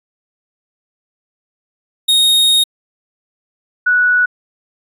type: tone pair in turn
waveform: 45% pulse / sine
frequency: 3729 / 1473 Hz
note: A#7 / F#6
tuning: 0 / -8 cents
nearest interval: octave + major third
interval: 1608 cents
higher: first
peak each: -9 dBFS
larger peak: neither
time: 2.08-2.64 / 3.86-4.26 s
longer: first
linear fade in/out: 10 ms
effects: resampled to 32000 Hz